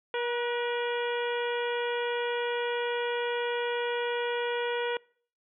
harmonic tone with a mistuned harmonic, 478.5 Hz, A#4, 45 cents sharp, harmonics 1 / 2 / 3 / 4 / 5 / 6 / 7, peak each -30 / -35 / -37 / -40 / -41 / -42 / -43 dBFS, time 0.14-4.97 s, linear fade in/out 2 ms, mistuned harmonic 3, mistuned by +40 cents, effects noise-tail reverb RT60 0.5 s tail -25 dB re dry

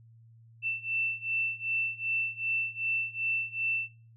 sine beating tone pair, 2671 / 2673.6 Hz, E7 / E7, +22 / +24 cents, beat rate 2.6 Hz, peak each -33 / -31 dBFS, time 0.62-3.9 s, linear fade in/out 50 ms, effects noise-tail reverb RT60 0.4 s tail -25 dB re dry + added 114 Hz sine -53 dBFS peak until 4.16 s

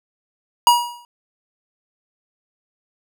square tone with exponential decay, 959 Hz, A#5, 49 cents sharp, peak -7 dBFS, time 0.67-1.05 s, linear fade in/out 1 ms, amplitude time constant 81 ms, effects none

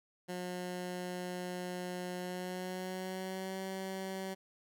15% pulse tone with pitch glide, 180 to 190.7 Hz, F#3 to G3, -47 to -47 cents, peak -32 dBFS, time 0.28-4.35 s, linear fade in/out 20 ms, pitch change +100 cents, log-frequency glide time 2.17-3.61 s, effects none

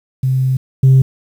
sine tone pair in turn, 130.81 / 132.48 Hz, C3 / C3, 0 / +22 cents, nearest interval unison, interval 22 cents, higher second, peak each -11 / -3 dBFS, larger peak second, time 0.23-0.57 / 0.83-1.02 s, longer first, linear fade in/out 5 ms, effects tanh soft clip ceiling -3 dBFS + 7-bit

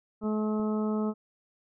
harmonic tone, 214.3 Hz, A3, 45 cents flat, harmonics 1 / 2 / 3 / 4 / 5 / 6, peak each -27 / -33 / -40 / -43 / -45 / -42 dBFS, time 0.21-1.14 s, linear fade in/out 50 ms
clicks, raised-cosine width 3 ms, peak -35 dBFS, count 2, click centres 0.237 / 0.598 s
effects none

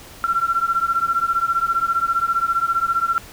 sine beating tone pair, 1353 / 1368 Hz, E6 / F6, +45 / -36 cents, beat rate 15 Hz, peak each -20 dBFS, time 0.24-3.18 s, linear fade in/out 0 ms, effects pink hiss -41 dBFS RMS until 3.32 s

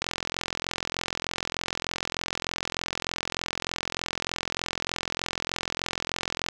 click train, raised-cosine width 0.2 ms, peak -10 dBFS, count 281, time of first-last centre 0.02-6.487 s, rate 43.3 Hz, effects none

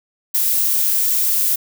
violet noise, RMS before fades -17 dBFS, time 0.34-1.56 s, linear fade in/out 10 ms, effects none

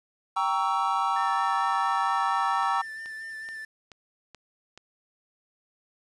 triangle chord, G diminished seventh, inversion none, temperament equal with one note detuned, 784 / 932.3 / 1123.6 / 1318.5 Hz, G5 / Bb5 / Db6 / Fb6, 0 / 0 / +23 / 0 cents, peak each -27 dBFS, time 0.36-2.82 s, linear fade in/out 10 ms
triangle tone with vibrato, 1779 Hz, A6, 19 cents sharp, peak -34 dBFS, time 1.16-3.65 s, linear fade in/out 5 ms, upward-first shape sine, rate 4.4 Hz, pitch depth 22 cents each way
click train, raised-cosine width 0.2 ms, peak -28 dBFS, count 6, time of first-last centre 2.63-4.776 s, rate 2.33 Hz
effects resampled to 24000 Hz + 9-bit

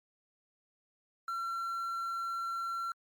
triangle tone with quantisation, 1359 Hz, F6, 48 cents flat, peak -32 dBFS, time 1.28-2.92 s, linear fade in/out 2 ms, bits 10, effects Opus 48 kbps

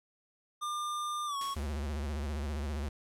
square tone with pitch glide, 1200 to 1106.8 Hz, D6 to C#6, +37 to -3 cents, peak -34 dBFS, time 0.61-1.55 s, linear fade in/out 20 ms, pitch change -140 cents, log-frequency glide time 1.26-1.37 s
white noise with exponential decay, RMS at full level -43 dBFS, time 1.41-2.06 s, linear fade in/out 2 ms, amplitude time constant 140 ms
square tone with vibrato, 72.9 Hz, D2, 12 cents flat, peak -34 dBFS, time 1.56-2.89 s, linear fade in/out 5 ms, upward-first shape sine, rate 15 Hz, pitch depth 120 cents each way
effects low-pass 11000 Hz 12 dB/octave

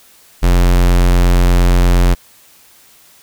square tone, 44.26 Hz, F1, 24 cents sharp, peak -8 dBFS, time 0.42-2.15 s, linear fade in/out 20 ms, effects white hiss -46 dBFS RMS until 3.22 s

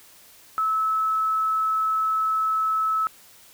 sine tone, 1300 Hz, E6, 24 cents flat, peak -20 dBFS, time 0.58-3.07 s, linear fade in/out 0 ms, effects white hiss -51 dBFS RMS until 3.53 s

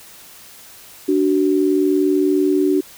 sine tone pair together, 293.4 / 373.5 Hz, D4 / F#4, -2 / +16 cents, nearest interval major third, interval 418 cents, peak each -16 dBFS, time 1.08-2.81 s, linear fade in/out 10 ms, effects white hiss -42 dBFS RMS until 2.97 s

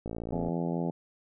click train, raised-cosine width 2 ms, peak -23 dBFS, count 25, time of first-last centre 0.06-0.484 s, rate 56.6 Hz
harmonic tone, 84.8 Hz, E2, 50 cents sharp, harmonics 2 / 3 / 4 / 5 / 6 / 7 / 8 / 9 / 10, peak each -31 / -35 / -37 / -39 / -41 / -42 / -43 / -44 / -45 dBFS, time 0.32-0.91 s, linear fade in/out 10 ms
effects none

